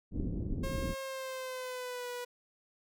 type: low-pass noise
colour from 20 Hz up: pink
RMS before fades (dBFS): -35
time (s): 0.11-0.95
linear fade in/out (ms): 50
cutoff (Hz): 340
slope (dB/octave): 24
type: tone with pitch glide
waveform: sawtooth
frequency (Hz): 537 to 489.6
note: C5 to B4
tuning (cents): +45 to -15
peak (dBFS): -34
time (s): 0.63-2.25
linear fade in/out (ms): 10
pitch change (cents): -160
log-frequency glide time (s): 1-2.09
effects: none

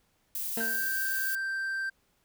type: noise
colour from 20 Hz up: violet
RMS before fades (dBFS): -34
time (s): 0.35-1.35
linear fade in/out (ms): 2
type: tone with exponential decay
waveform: 20% pulse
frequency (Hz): 227.7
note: A#3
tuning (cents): -40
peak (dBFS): -26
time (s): 0.57-1.01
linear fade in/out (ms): 2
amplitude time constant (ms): 94
type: tone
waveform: triangle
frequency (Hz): 1568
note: G6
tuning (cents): 0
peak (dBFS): -28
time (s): 0.6-1.9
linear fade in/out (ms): 10
effects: pink hiss -71 dBFS RMS until 2.24 s

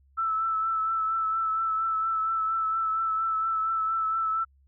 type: tone with vibrato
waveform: sine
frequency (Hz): 1318.5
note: E6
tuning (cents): 0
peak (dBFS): -24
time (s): 0.17-4.45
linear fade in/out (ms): 20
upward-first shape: triangle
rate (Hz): 4.3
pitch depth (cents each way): 29
effects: added 68 Hz sine -58 dBFS peak until 4.67 s

